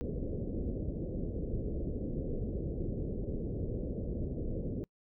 pink low-pass noise, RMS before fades -36 dBFS, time 0.01-4.84 s, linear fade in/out 0 ms, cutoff 530 Hz, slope 48 dB/octave, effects noise-tail reverb RT60 0.1 s tail -26 dB re dry

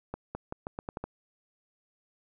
accelerating click train, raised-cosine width 1 ms, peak -21 dBFS, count 8, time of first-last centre 0.14-1.04 s, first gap 210 ms, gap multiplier 0.83, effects none

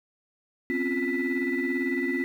sine tone cluster, 255.4 / 273.3 / 350 / 1979 Hz, C4 / C#4 / F4 / B6, -42 / -24 / +4 / +3 cents, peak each -29 dBFS, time 0.7-2.24 s, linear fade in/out 0 ms, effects tanh soft clip ceiling -19 dBFS + 9-bit

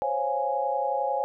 sine chord, Db major seventh, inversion third, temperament equal, 523.3 / 554.4 / 698.5 / 830.6 Hz, C5 / Db5 / F5 / Ab5, 0 / 0 / 0 / 0 cents, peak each -31 / -30 / -33 / -27 dBFS, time 0.02-1.24 s, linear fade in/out 0 ms, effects none

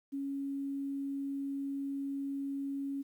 sine tone, 277 Hz, C#4, 1 cent flat, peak -34 dBFS, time 0.12-3.03 s, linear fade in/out 20 ms, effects 11-bit

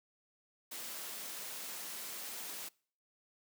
white noise, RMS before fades -44 dBFS, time 0.71-2.69 s, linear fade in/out 10 ms, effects noise-tail reverb RT60 0.5 s tail -25 dB re dry + high-pass 200 Hz 12 dB/octave

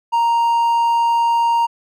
triangle tone, 932.3 Hz, A#5, in tune, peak -11 dBFS, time 0.12-1.67 s, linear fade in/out 20 ms, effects none

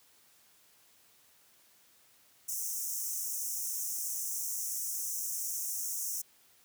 pink high-pass noise, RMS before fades -36 dBFS, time 2.48-6.22 s, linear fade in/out 10 ms, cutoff 5600 Hz, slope 96 dB/octave, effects white hiss -64 dBFS RMS until 6.64 s + high-pass 60 Hz 12 dB/octave

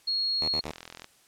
sine tone, 4302 Hz, C8, 47 cents sharp, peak -25 dBFS, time 0.07-0.61 s, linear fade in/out 10 ms
5% pulse tone bursts, 77.78 Hz, D#2, in tune, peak -23 dBFS, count 3, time 0.41-0.716 s, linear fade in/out 5 ms, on 74 ms, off 42 ms
click train, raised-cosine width 0.2 ms, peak -24 dBFS, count 18, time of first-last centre 0.64-1.044 s, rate 42.1 Hz
effects white hiss -61 dBFS RMS until 1.27 s + low-pass 11000 Hz 12 dB/octave

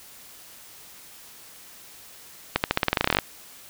accelerating click train, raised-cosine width 0.3 ms, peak -3 dBFS, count 16, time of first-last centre 2.56-3.187 s, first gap 79 ms, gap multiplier 0.9, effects white hiss -47 dBFS RMS until 3.69 s

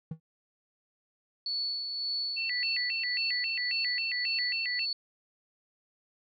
triangle tone with exponential decay, 160.1 Hz, D#3, 50 cents sharp, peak -28 dBFS, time 0.11-0.2 s, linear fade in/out 5 ms, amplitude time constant 18 ms
sine tone with tremolo, 4435 Hz, C#8, in tune, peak -29 dBFS, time 1.46-4.93 s, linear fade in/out 2 ms, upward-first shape sine, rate 1.8 Hz, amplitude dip 40%
sine tone with vibrato, 2300 Hz, D7, 37 cents flat, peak -31 dBFS, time 2.36-4.86 s, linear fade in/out 20 ms, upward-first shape square, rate 3.7 Hz, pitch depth 270 cents each way
effects none

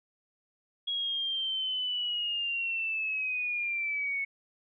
sine linear sweep, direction down, 3322 to 2200 Hz, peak -29 dBFS, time 0.87-4.25 s, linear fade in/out 10 ms, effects none

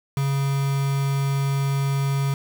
triangle tone with quantisation, 138.2 Hz, C#3, 5 cents flat, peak -18 dBFS, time 0.17-2.34 s, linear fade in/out 2 ms, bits 5, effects none

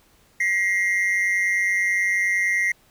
triangle tone pair together, 1912 / 2103 Hz, A#6 / C7, +43 / +8 cents, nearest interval major second, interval 165 cents, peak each -20 dBFS, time 0.4-2.72 s, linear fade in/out 5 ms, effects pink hiss -58 dBFS RMS until 2.9 s

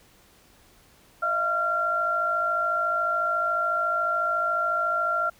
sine tone cluster, 627 / 681 / 1376 Hz, D#5 / F5 / F6, +13 / -44 / -26 cents, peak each -32 / -31 / -23 dBFS, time 1.22-5.3 s, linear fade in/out 10 ms, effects pink hiss -57 dBFS RMS until 5.39 s

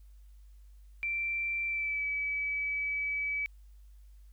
sine tone with pitch glide, 2349 to 2290 Hz, D7 to D7, 0 to -44 cents, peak -30 dBFS, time 1.03-3.46 s, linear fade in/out 0 ms, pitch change -44 cents, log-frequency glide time 1.66-2.05 s, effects added 50 Hz sine -51 dBFS peak until 4.32 s + white hiss -74 dBFS RMS until 4.32 s

